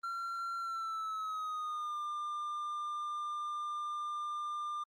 triangle tone with pitch glide, 1368 to 1197.8 Hz, F6 to D6, -36 to +34 cents, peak -34 dBFS, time 0.03-4.84 s, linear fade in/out 10 ms, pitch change -230 cents, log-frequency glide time 0.58-1.97 s, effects Opus 32 kbps

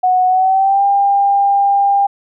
sine tone with pitch glide, 737 to 799.1 Hz, F#5 to G5, -7 to +33 cents, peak -9 dBFS, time 0.03-2.07 s, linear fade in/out 10 ms, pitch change +140 cents, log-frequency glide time 0.27-0.84 s, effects none

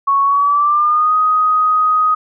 sine tone with pitch glide, 1108.7 to 1251.7 Hz, C#6 to D#6, 0 to +10 cents, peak -10 dBFS, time 0.07-2.15 s, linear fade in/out 10 ms, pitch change +210 cents, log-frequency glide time 0.23-1.15 s, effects none

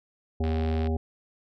harmonic tone, 79.9 Hz, D#2, 47 cents sharp, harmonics 1 / 3 / 5 / 7 / 9 / 10, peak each -25 / -31 / -33 / -41 / -40 / -44 dBFS, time 0.4-0.97 s, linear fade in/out 5 ms
click train, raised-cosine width 0.3 ms, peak -24 dBFS, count 34, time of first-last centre 0.44-0.871 s, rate 76.5 Hz
effects none

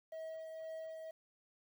triangle tone with tremolo, 641 Hz, E5, 49 cents flat, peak -40 dBFS, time 0.12-1.11 s, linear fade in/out 5 ms, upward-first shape triangle, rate 2 Hz, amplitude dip 35%, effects 11-bit

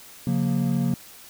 triangle chord, Bb minor, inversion first, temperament equal with one note detuned, 138.59 / 179.01 / 233.1 Hz, Db3 / F3 / Bb3, 0 / +43 / 0 cents, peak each -23 dBFS, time 0.27-0.94 s, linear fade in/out 2 ms, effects white hiss -46 dBFS RMS until 1.29 s

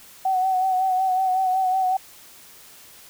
sine tone with vibrato, 751 Hz, F#5, 26 cents sharp, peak -18 dBFS, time 0.25-1.97 s, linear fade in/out 5 ms, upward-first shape sine, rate 5.4 Hz, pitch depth 36 cents each way, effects white hiss -47 dBFS RMS until 3.09 s

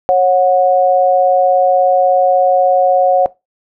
sine tone pair together, 548 / 731.5 Hz, C#5 / F#5, -20 / -20 cents, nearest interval perfect fourth, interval 500 cents, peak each -10 dBFS, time 0.09-3.26 s, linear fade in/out 0 ms, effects noise-tail reverb RT60 0.2 s tail -19 dB re dry

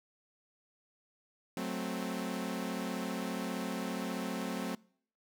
sawtooth chord, F# diminished, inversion none, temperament equal, 185 / 220 / 261.6 Hz, F#3 / A3 / C4, 0 / 0 / 0 cents, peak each -35 / -36 / -35 dBFS, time 1.57-4.75 s, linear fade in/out 2 ms, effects noise-tail reverb RT60 0.6 s tail -25 dB re dry

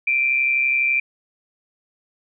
sine tone pair together, 2357 / 2489 Hz, D7 / D#7, +6 / 0 cents, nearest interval minor second, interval 94 cents, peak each -17 / -24 dBFS, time 0.07-1 s, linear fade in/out 5 ms, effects none

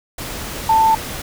sine tone in noise, 888 Hz, A5, 16 cents sharp, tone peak -10 dBFS, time 0.69-0.95 s, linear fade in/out 5 ms, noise pink, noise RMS -28 dBFS, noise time 0.18-1.22 s, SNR +15 dB, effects none

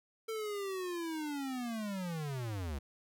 square linear sweep, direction down, 450 to 65.41 Hz, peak -37 dBFS, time 0.28-2.79 s, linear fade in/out 10 ms, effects none

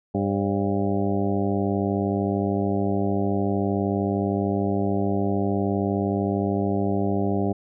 harmonic tone with a mistuned harmonic, 99.5 Hz, G2, 26 cents sharp, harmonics 1 / 2 / 3 / 4 / 5 / 6 / 7 / 8, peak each -28 / -25 / -28 / -28 / -35 / -34 / -32 / -36 dBFS, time 0.14-7.53 s, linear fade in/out 10 ms, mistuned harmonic 5, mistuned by +89 cents, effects none

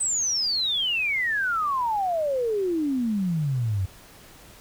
sine exponential sweep, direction down, 8300 to 90.5 Hz, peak -22 dBFS, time 0-3.86 s, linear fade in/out 10 ms, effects pink hiss -49 dBFS RMS until 4.6 s

